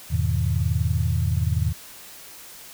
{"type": "chord", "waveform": "sine", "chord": "E major seventh", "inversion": "none", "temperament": "equal with one note detuned", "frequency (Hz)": [82.79, 103.83, 123.47, 155.56], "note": ["E2", "G#2", "B2", "D#3"], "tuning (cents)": [8, 0, 0, 0], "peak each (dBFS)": [-23, -25, -26, -28], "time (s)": [0.1, 1.73], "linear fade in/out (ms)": 20, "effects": ["white hiss -43 dBFS RMS until 2.73 s"]}